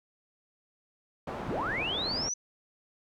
white low-pass noise, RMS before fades -37 dBFS, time 1.27-2.29 s, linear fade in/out 5 ms, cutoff 800 Hz, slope 12 dB/octave
sine linear sweep, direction up, 64.1 to 6100 Hz, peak -30 dBFS, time 1.48-2.34 s, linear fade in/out 5 ms
effects none

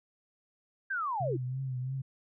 sine linear sweep, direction down, 1621 to 292.1 Hz, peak -30 dBFS, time 0.9-1.37 s, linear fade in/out 10 ms
sine tone with vibrato, 130 Hz, C3, 11 cents flat, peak -32 dBFS, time 1.2-2.02 s, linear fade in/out 10 ms, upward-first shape triangle, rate 3 Hz, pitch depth 72 cents each way
effects none

